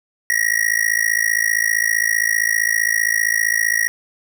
square tone with amplitude modulation, 1900 Hz, A#6, 33 cents sharp, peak -12 dBFS, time 0.3-3.88 s, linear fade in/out 0 ms, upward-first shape sine, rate 55.3 Hz, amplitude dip 100%, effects none

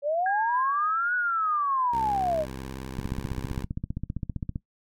sine linear two-way sweep, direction up then down, 554.4 to 1480 to 589 Hz, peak -23 dBFS, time 0.02-2.46 s, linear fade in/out 50 ms, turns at 1.15 s
sine tone with exponential decay, 1630 Hz, G#6, 33 cents flat, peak -27 dBFS, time 0.26-2.66 s, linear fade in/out 2 ms, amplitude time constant 520 ms
10% pulse tone with vibrato, 65.7 Hz, C2, 8 cents sharp, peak -27 dBFS, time 1.92-3.65 s, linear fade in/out 20 ms, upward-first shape sine, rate 18 Hz, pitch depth 130 cents each way
click train, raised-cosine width 5 ms, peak -18 dBFS, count 25, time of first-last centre 2.99-4.559 s, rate 15.3 Hz
effects noise-tail reverb RT60 0.1 s tail -19 dB re dry

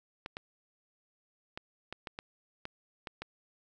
clicks, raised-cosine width 0.3 ms, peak -23 dBFS, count 9, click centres 0.261 / 0.369 / 1.575 / 1.926 / 2.072 / 2.189 / 2.654 / 3.072 / 3.22 s, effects none

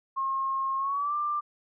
sine tone with pitch glide, 1075 to 1185.9 Hz, C6 to D6, +47 to +16 cents, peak -26 dBFS, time 0.16-1.41 s, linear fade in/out 20 ms, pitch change +169 cents, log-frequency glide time 0.78-1.15 s, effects none

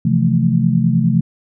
sine chord, F major seventh, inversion second, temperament equal, 130.81 / 164.81 / 174.61 / 220 Hz, C3 / E3 / F3 / A3, 0 / 0 / 0 / 0 cents, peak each -17 dBFS, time 0.05-1.21 s, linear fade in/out 5 ms, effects none

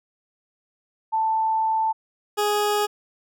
sine / 20% pulse tone pair in turn, 884 / 415.7 Hz, A5 / G#4, +8 / +2 cents, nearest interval octave + minor second, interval 1306 cents, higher first, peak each -19 / -15 dBFS, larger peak second, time 1.12-1.93 / 2.37-2.87 s, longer first, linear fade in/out 20 ms, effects none

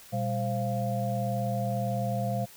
sine tone cluster, 120.3 / 198.7 / 524 / 691 Hz, B2 / G3 / C5 / F5, -45 / +24 / +2 / -19 cents, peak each -30 / -33 / -36 / -32 dBFS, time 0.12-2.46 s, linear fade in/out 20 ms, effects white hiss -51 dBFS RMS until 2.56 s

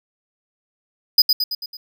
square tone with echo, 4978 Hz, D#8, in tune, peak -8 dBFS, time 1.18-1.22 s, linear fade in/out 5 ms, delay 110 ms, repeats 5, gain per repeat -5 dB, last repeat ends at 1.77 s, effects none

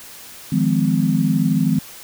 sine chord, F minor seventh, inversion third, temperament equal with one note detuned, 155.56 / 174.61 / 207.7 / 255.4 Hz, Eb3 / F3 / Ab3 / C4, 0 / 0 / 0 / -42 cents, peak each -20 dBFS, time 0.52-1.79 s, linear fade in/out 5 ms, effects white hiss -39 dBFS RMS until 2.03 s

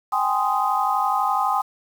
sine chord, Ab major seventh, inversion third, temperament just, 778.7 / 830.6 / 1038.3 / 1245.9 Hz, G5 / Ab5 / C6 / Eb6, -12 / 0 / -14 / +2 cents, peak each -24 dBFS, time 0.12-1.62 s, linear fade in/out 10 ms, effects 7-bit

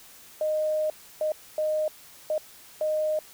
sine tone bursts at uneven times, 617 Hz, D#5, 15 cents flat, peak -23 dBFS, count 5, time 0.41-0.9 / 1.21-1.32 / 1.58-1.88 / 2.3-2.38 / 2.81-3.19 s, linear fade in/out 2 ms, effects white hiss -50 dBFS RMS until 3.33 s

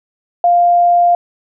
sine tone, 699 Hz, F5, 1 cent sharp, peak -7 dBFS, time 0.44-1.15 s, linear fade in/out 2 ms, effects none

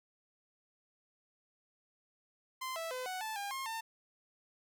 sawtooth tone with pitch steps, 1038 / 657 / 508 / 742 / 875 / 805 / 1069 / 899 Hz, C6 / E5 / B4 / F#5 / A5 / G5 / C6 / A5, -14 / -6 / +49 / +5 / -10 / +46 / +37 / +37 cents, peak -34 dBFS, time 2.61-3.81 s, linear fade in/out 10 ms, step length 150 ms, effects none

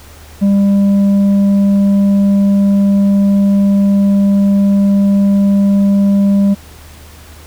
triangle tone with tanh clipping, 199.1 Hz, G3, 27 cents sharp, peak -8 dBFS, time 0.41-6.55 s, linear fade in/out 20 ms, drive 9 dB, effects added 77 Hz sine -36 dBFS peak until 7.46 s + pink hiss -39 dBFS RMS until 7.46 s

